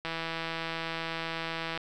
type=click train; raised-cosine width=0.3 ms; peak=-18 dBFS; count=284; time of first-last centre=0.05-1.776 s; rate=164 Hz; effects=none